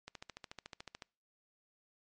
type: click train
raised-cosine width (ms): 0.2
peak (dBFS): -28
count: 14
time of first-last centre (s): 0.08-1.022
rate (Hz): 13.8
effects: noise-tail reverb RT60 0.4 s tail -26 dB re dry + MP3 48 kbps